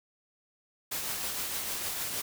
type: noise with tremolo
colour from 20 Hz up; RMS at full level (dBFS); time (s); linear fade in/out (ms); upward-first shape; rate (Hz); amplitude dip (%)
white; -33; 0.91-2.22; 10; triangle; 6.5; 35
effects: none